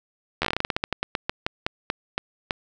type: slowing click train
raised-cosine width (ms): 0.3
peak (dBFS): -7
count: 22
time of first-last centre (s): 0.42-2.508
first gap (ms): 12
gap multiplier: 1.18
effects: none